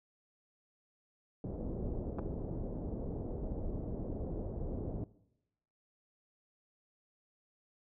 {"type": "low-pass noise", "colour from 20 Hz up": "pink", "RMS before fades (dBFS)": -39, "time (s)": [1.44, 5.04], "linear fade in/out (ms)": 2, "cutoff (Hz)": 560, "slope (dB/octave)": 24}
{"type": "clicks", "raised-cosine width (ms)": 1, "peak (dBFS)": -27, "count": 2, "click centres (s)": [2.186, 2.192]}
{"effects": ["noise-tail reverb RT60 0.9 s tail -20 dB re dry"]}